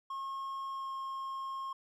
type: tone with pitch glide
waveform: triangle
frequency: 1082 to 1074.5 Hz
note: C#6 to C6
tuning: -42 to +46 cents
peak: -35 dBFS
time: 0.1-1.73 s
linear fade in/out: 5 ms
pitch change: -12 cents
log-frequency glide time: 0.68-0.93 s
effects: none